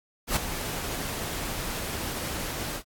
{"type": "noise with ADSR envelope", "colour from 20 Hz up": "pink", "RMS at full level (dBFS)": -23, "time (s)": [0.27, 2.83], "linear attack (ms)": 93, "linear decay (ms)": 8, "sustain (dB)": -10, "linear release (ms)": 73, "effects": ["AAC 64 kbps"]}